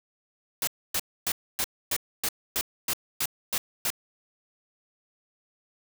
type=noise bursts; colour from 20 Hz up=white; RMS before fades=-27 dBFS; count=11; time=0.62-3.903 s; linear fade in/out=2 ms; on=53 ms; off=270 ms; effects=none